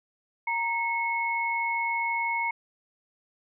sine tone pair together, 932.3 / 2187 Hz, A#5 / C#7, 0 / -24 cents, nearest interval octave + minor third, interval 1476 cents, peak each -28 / -28 dBFS, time 0.47-2.51 s, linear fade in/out 5 ms, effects none

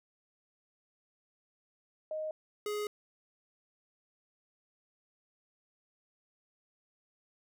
sine / square tone pair in turn, 622.3 / 417.9 Hz, D#5 / G#4, 0 / +11 cents, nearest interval perfect fifth, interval 689 cents, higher first, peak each -34 / -34 dBFS, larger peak neither, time 2.11-2.31 / 2.66-2.87 s, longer second, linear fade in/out 2 ms, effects none

